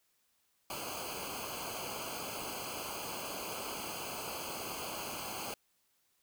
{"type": "noise with comb filter", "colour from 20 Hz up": "pink", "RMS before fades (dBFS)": -41, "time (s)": [0.7, 5.54], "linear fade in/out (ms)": 2, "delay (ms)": 0.54, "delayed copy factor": -1, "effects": ["white hiss -75 dBFS RMS until 6.22 s"]}